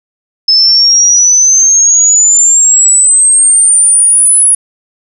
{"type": "exponential sweep", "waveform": "sine", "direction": "up", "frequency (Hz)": [5200, 10380], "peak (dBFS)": -3, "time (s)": [0.48, 4.55], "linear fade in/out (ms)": 5, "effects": []}